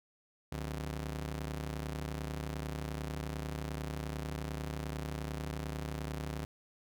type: ring-modulated tone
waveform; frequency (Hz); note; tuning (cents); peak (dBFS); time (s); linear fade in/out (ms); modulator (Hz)
sawtooth; 108.7; A2; -21; -30; 0.52-6.45; 0; 38.7
effects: none